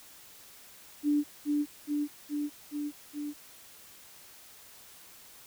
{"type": "tone with echo", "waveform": "sine", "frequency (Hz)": 293.7, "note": "D4", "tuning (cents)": 0, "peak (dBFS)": -23, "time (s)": [1.03, 1.24], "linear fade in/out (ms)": 50, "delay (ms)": 420, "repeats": 5, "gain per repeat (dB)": -2, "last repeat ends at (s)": 3.34, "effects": ["white hiss -53 dBFS RMS until 5.46 s"]}